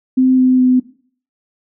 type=tone with pitch steps; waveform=sine; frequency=258.4 / 256 / 253.7 Hz; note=C4 / C4 / B3; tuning=-21 / -38 / +47 cents; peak=-8 dBFS; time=0.17-0.8 s; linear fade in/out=10 ms; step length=210 ms; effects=noise-tail reverb RT60 0.5 s tail -18 dB re dry